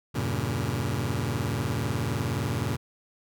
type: chord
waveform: sawtooth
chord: E diminished seventh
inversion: none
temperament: just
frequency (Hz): 82.41 / 98.89 / 118.67 / 142.4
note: E2 / G2 / Bb2 / Db3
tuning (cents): 0 / +16 / +31 / +47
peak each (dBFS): -32 / -28 / -26 / -28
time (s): 0.14-2.77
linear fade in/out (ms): 20
effects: none